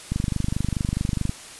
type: click train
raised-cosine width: 5 ms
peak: -11 dBFS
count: 30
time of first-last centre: 0.12-1.294 s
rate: 24.7 Hz
effects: white hiss -41 dBFS RMS until 1.59 s + resampled to 24000 Hz